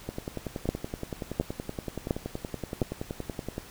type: two click trains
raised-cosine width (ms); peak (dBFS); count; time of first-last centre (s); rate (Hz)
2; -11 / -19; 4 / 38; 0.69-2.818 / 0.09-3.581; 1.41 / 10.6
effects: pink hiss -48 dBFS RMS until 3.7 s